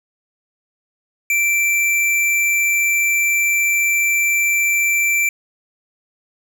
square tone, 2343 Hz, D7, 5 cents flat, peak -15 dBFS, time 1.3-5.29 s, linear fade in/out 2 ms, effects none

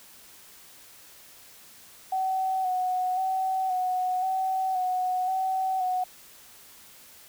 sine tone with vibrato, 747 Hz, F#5, 16 cents sharp, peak -24 dBFS, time 2.12-6.04 s, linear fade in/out 5 ms, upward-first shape square, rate 0.95 Hz, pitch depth 25 cents each way, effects white hiss -51 dBFS RMS until 7.28 s

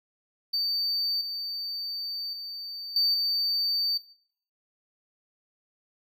triangle tone with level steps, 4593 Hz, D8, 39 cents flat, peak -23 / -29 / -33 / -19 / -22 dBFS, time 0.53-3.98 s, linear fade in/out 10 ms, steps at 1.21 / 2.33 / 2.96 / 3.14 s, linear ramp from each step 2 ms, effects noise-tail reverb RT60 0.6 s tail -17 dB re dry

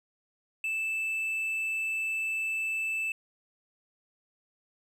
triangle tone, 2637 Hz, E7, in tune, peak -27 dBFS, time 0.64-3.12 s, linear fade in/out 2 ms, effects none

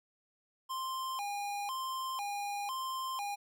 square tone with vibrato, 923 Hz, A#5, 17 cents flat, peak -36 dBFS, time 0.69-3.36 s, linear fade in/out 20 ms, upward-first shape square, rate 1 Hz, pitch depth 220 cents each way, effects none

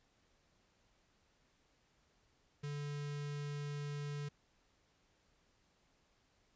square tone with notch filter, 145.2 Hz, D3, 19 cents flat, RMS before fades -42 dBFS, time 2.63-4.29 s, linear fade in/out 10 ms, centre 780 Hz, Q 1.5, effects pink hiss -74 dBFS RMS until 6.55 s + resampled to 16000 Hz

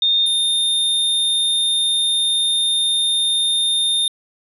sine / square tone pair in turn, 3653 / 3639 Hz, A#7 / A#7, -36 / -42 cents, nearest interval unison, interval 6 cents, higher first, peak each -13 / -16 dBFS, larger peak first, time 0.02-0.26 / 0.26-4.08 s, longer second, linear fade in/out 2 ms, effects resampled to 32000 Hz

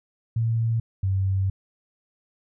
sine tone pair in turn, 114.2 / 96.03 Hz, A#2 / G2, -35 / -35 cents, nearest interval minor third, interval 300 cents, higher first, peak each -20 / -20 dBFS, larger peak neither, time 0.36-0.8 / 1.03-1.5 s, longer second, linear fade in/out 5 ms, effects none

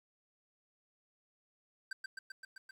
square tone with echo, 1558 Hz, G6, 11 cents flat, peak -38 dBFS, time 1.91-1.93 s, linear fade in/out 5 ms, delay 130 ms, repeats 6, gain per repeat -2 dB, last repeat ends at 2.71 s, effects low-pass 8000 Hz 12 dB/octave + 11-bit

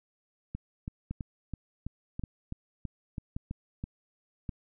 two click trains, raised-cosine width 5 ms, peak -23 / -22 dBFS, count 11 / 4, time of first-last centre 0.55-3.839 / 1.11-4.492 s, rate 3.04 / 0.887 Hz, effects none

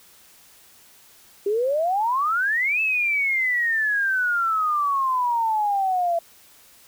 sine exponential two-way sweep, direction up then down, 392 to 2637 to 668 Hz, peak -19 dBFS, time 1.46-6.19 s, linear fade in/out 5 ms, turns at 2.81 s, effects white hiss -52 dBFS RMS until 6.87 s

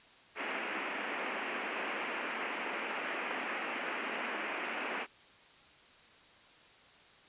white band-pass noise, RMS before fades -38 dBFS, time 0.35-5.07 s, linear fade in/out 50 ms, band 210 to 2700 Hz, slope 48 dB/octave, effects white hiss -59 dBFS RMS until 7.28 s + resampled to 8000 Hz

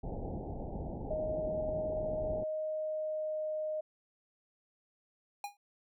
pink low-pass noise, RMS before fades -40 dBFS, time 0.03-2.44 s, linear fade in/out 5 ms, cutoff 850 Hz, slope 96 dB/octave
sine tone with pitch glide, 622.3 to 618.4 Hz, D#5 to D#5, 0 to -11 cents, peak -33 dBFS, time 1.1-3.81 s, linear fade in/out 10 ms, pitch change -11 cents, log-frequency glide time 2.58-3.44 s
square tone with exponential decay, 816 Hz, G#5, 31 cents flat, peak -34 dBFS, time 5.44-5.57 s, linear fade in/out 2 ms, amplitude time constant 27 ms
effects none

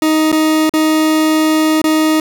40% pulse tone with dropouts, 312.8 Hz, D#4, 9 cents sharp, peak -9 dBFS, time 0.02-2.2 s, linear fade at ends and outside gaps 2 ms, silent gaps 0.318-0.326 / 0.695-0.737 / 1.817-1.841 s, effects none

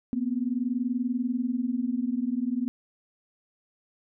sine tone pair together, 236.8 / 257.2 Hz, A#3 / C4, +27 / -30 cents, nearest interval minor second, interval 143 cents, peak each -28 dBFS, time 0.13-2.68 s, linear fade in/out 0 ms, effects none

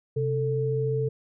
sine tone pair together, 131.67 / 442.9 Hz, C3 / A4, +11 / +11 cents, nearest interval octave + major sixth, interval 2100 cents, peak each -26 dBFS, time 0.16-1.09 s, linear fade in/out 10 ms, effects none

